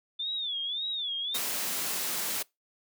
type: tone with vibrato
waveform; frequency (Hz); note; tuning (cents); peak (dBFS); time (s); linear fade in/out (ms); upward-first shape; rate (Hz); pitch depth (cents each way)
sine; 3520; A7; 0; -30; 0.19-1.38; 10; sine; 1.8; 150
type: high-pass noise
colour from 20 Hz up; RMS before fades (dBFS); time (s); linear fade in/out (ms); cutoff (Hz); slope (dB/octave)
white; -32; 1.34-2.43; 10; 150; 24
effects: noise-tail reverb RT60 0.2 s tail -24 dB re dry